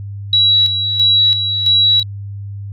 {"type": "tone with tremolo", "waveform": "sine", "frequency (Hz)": 3899, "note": "B7", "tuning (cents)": -23, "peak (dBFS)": -8, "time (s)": [0.33, 2.03], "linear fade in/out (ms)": 2, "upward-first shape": "square", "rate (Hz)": 1.5, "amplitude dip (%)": 55, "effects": ["added 100 Hz sine -24 dBFS peak until 2.72 s"]}